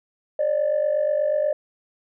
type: tone pair together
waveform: sine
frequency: 552 / 600.3 Hz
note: C#5 / D5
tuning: -7 / +38 cents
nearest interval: minor second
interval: 145 cents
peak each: -23 / -19 dBFS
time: 0.39-1.53 s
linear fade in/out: 5 ms
effects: tanh soft clip ceiling -14 dBFS